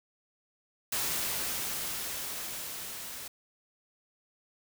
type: noise with level ramp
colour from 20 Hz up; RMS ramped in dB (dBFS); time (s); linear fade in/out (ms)
white; -31 to -42; 0.92-3.28; 5
effects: none